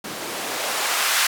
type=noise with band-pass filter sweep; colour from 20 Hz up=blue; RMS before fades=-24 dBFS; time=0.04-1.27 s; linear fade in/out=5 ms; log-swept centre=210 to 1500 Hz; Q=0.83; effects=none